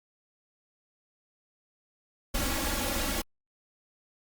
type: noise with comb filter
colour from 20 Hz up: pink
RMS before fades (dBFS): -30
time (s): 2.34-3.22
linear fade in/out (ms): 10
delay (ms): 3.6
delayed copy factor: +0.9
effects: Opus 48 kbps